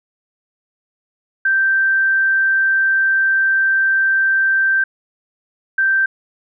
sine tone pair in turn, 1565 / 1565 Hz, G6 / G6, -3 / -3 cents, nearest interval unison, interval 0 cents, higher neither, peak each -12 dBFS, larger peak neither, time 1.45-4.84 / 5.78-6.06 s, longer first, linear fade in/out 5 ms, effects none

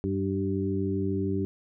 harmonic tone with a mistuned harmonic, 96.6 Hz, G2, 25 cents flat, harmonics 1 / 2 / 3 / 4, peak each -31 / -31 / -31 / -31 dBFS, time 0.04-1.45 s, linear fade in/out 0 ms, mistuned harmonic 3, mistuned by +23 cents, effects none

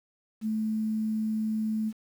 sine tone, 218 Hz, A3, 16 cents flat, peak -26 dBFS, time 0.41-1.93 s, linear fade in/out 50 ms, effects 9-bit

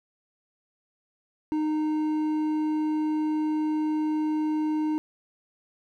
triangle tone with hard clipping, 307.9 Hz, D#4, 18 cents flat, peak -25 dBFS, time 1.52-4.98 s, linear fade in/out 0 ms, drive 9 dB, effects none

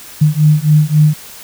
sine beating tone pair, 150 / 153.7 Hz, D3 / D#3, +37 / -21 cents, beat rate 3.7 Hz, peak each -10 dBFS, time 0.21-1.14 s, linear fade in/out 10 ms, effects white hiss -34 dBFS RMS until 1.43 s

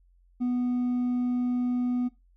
sine tone with hard clipping, 246.9 Hz, B3, in tune, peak -25 dBFS, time 0.4-2.09 s, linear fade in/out 20 ms, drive 2 dB, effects noise-tail reverb RT60 0.2 s tail -17 dB re dry + added 44 Hz sine -58 dBFS peak until 2.36 s

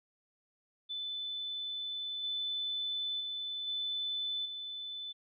sine tone with level steps, 3509 Hz, A7, 5 cents flat, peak -36 / -33 / -36 / -33 / -39 dBFS, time 0.89-5.13 s, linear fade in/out 20 ms, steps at 2.23 / 3.2 / 3.67 / 4.45 s, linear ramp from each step 10 ms, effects none

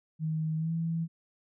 sine tone with pitch glide, 157.7 to 164.87 Hz, D#3 to E3, +24 to +1 cents, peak -28 dBFS, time 0.19-1.08 s, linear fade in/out 50 ms, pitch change +77 cents, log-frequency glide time 0.57-0.72 s, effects none

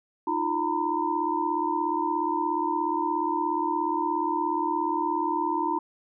sine tone cluster, 308.3 / 345.2 / 919 / 996 Hz, D#4 / F4 / A#5 / B5, -16 / -20 / -25 / +14 cents, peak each -31 / -31 / -27 / -30 dBFS, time 0.27-5.79 s, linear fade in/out 5 ms, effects none

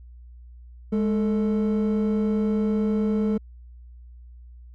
triangle tone pair together, 208.8 / 442.4 Hz, G#3 / A4, +10 / +9 cents, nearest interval octave + minor second, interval 1299 cents, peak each -18 / -24 dBFS, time 0.92-3.38 s, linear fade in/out 10 ms, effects tanh soft clip ceiling -15 dBFS + added 60 Hz sine -42 dBFS peak until 4.74 s

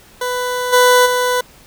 20% pulse tone with level steps, 497 Hz, B4, 11 cents sharp, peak -13 / -3 / -9 dBFS, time 0.21-1.41 s, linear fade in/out 5 ms, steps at 0.72 / 1.05 s, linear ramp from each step 20 ms, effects pink hiss -45 dBFS RMS until 1.66 s

